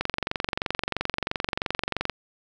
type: click train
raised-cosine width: 0.3 ms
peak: -9 dBFS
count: 49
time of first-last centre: 0.01-2.097 s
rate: 23 Hz
effects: none